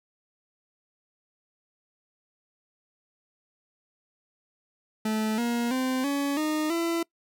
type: tone with pitch steps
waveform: 40% pulse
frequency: 217.4 / 237.1 / 258.5 / 281.9 / 307.5 / 335.3 Hz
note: A3 / A#3 / C4 / C#4 / D#4 / E4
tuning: -21 / +30 / -21 / +29 / -20 / +30 cents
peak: -24 dBFS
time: 5.05-7.03 s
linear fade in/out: 5 ms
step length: 330 ms
effects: noise-tail reverb RT60 0.1 s tail -24 dB re dry